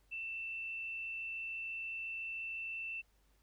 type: tone with frequency modulation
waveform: sine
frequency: 2673 Hz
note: E7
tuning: 23 cents sharp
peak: -39 dBFS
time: 0.11-3.02 s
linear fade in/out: 20 ms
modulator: 59.9 Hz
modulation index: 0.6
effects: added 50 Hz sine -69 dBFS peak until 3.42 s + pink hiss -75 dBFS RMS until 3.42 s